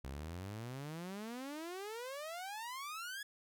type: exponential sweep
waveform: sawtooth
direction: up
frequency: 63.3 to 1704 Hz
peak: -39 dBFS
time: 0.04-3.23 s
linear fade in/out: 5 ms
effects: none